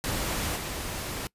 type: noise with level steps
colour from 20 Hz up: pink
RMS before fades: -30 / -34 dBFS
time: 0.04-1.27 s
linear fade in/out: 0 ms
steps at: 0.55 s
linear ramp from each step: 20 ms
effects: noise-tail reverb RT60 0.1 s tail -23 dB re dry + resampled to 32000 Hz